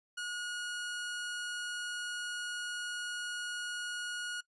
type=tone; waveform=sawtooth; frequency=1447 Hz; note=F#6; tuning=39 cents flat; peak=-33 dBFS; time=0.17-4.41 s; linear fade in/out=10 ms; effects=noise-tail reverb RT60 0.1 s tail -20 dB re dry + resampled to 24000 Hz